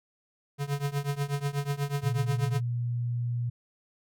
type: tone with tremolo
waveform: square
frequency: 142.1 Hz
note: C#3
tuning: 43 cents sharp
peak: -25 dBFS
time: 0.58-2.61 s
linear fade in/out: 50 ms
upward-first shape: triangle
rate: 8.2 Hz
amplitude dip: 95%
type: tone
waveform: sine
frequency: 120 Hz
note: B2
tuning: 49 cents flat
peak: -27 dBFS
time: 2.03-3.5 s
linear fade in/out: 10 ms
effects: none